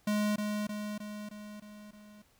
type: tone with echo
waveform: square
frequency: 209.4 Hz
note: G#3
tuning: 15 cents sharp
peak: -28 dBFS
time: 0.07-0.36 s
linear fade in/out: 5 ms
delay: 310 ms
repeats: 6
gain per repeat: -4 dB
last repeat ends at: 2.22 s
effects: pink hiss -67 dBFS RMS until 2.39 s